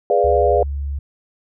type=chord; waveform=sine; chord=G# diminished seventh; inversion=none; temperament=equal; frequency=415.3 / 493.9 / 587.3 / 698.5 Hz; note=G#4 / B4 / D5 / F5; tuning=0 / 0 / 0 / 0 cents; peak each=-18 dBFS; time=0.1-0.63 s; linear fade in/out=2 ms
type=tone; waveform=sine; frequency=70.4 Hz; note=C#2; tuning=27 cents sharp; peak=-21 dBFS; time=0.24-0.99 s; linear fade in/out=5 ms
effects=none